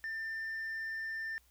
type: tone with tanh clipping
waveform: sine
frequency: 1791 Hz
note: A6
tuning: 30 cents sharp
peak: -37 dBFS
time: 0.04-1.38 s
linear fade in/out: 0 ms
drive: 2 dB
effects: added 60 Hz sine -67 dBFS peak until 1.5 s + white hiss -69 dBFS RMS until 1.5 s